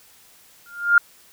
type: tone with exponential growth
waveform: sine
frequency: 1406 Hz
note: F6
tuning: 11 cents sharp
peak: -7 dBFS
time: 0.66-0.98 s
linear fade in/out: 2 ms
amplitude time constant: 69 ms
effects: white hiss -52 dBFS RMS until 1.32 s